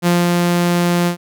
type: tone with ADSR envelope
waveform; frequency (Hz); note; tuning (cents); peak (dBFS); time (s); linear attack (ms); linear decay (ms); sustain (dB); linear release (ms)
sawtooth; 174.4; F3; -2; -7; 0.02-1.17; 47; 200; -2; 100
effects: none